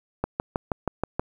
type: click train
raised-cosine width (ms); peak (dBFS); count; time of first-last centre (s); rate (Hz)
1; -10; 7; 0.24-1.195; 6.28
effects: 8-bit